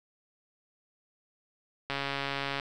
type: click train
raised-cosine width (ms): 0.3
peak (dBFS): -16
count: 98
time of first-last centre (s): 1.9-2.598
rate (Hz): 139
effects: none